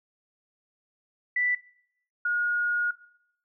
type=tone pair in turn; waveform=sine; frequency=1975.5 / 1437.8 Hz; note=B6 / F6; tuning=0 / +50 cents; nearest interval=tritone; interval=550 cents; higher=first; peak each=-23 dBFS; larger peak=neither; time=1.36-1.55 / 2.25-2.91 s; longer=second; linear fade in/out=5 ms; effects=noise-tail reverb RT60 0.7 s tail -19 dB re dry